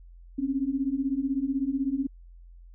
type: beating tone pair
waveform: sine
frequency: 261.6 / 277.6 Hz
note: C4 / C#4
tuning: 0 / +3 cents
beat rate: 16 Hz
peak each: -29 / -27 dBFS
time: 0.38-2.07 s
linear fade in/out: 10 ms
effects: added 43 Hz sine -46 dBFS peak until 2.74 s